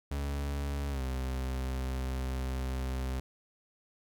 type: tone with pitch glide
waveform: 40% pulse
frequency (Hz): 70.7 to 64.83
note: C#2 to C2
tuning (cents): +35 to -15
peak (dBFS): -31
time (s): 0.11-3.2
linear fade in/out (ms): 5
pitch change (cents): -150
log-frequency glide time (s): 0.9-1.02
effects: 12-bit